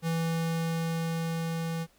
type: tone with level ramp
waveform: square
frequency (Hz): 164.81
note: E3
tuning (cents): 0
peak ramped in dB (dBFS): -27 to -31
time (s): 0.02-1.87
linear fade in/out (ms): 50
effects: pink hiss -64 dBFS RMS until 1.98 s